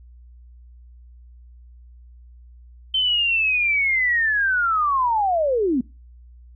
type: linear sweep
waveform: sine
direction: down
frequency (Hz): 3100 to 230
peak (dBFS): -17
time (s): 2.94-5.81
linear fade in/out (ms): 5
effects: noise-tail reverb RT60 0.3 s tail -24 dB re dry + added 60 Hz sine -43 dBFS peak until 6.55 s